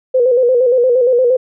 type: tone with vibrato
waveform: sine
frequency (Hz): 497.1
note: B4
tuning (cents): +11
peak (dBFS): -8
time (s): 0.14-1.37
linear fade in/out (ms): 10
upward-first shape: square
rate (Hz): 8.6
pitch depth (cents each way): 63
effects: none